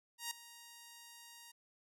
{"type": "tone with ADSR envelope", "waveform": "5% pulse", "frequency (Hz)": 939, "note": "A#5", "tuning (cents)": 12, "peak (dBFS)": -25, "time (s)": [0.18, 1.52], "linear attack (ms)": 130, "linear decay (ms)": 4, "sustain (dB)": -17, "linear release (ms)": 12, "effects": []}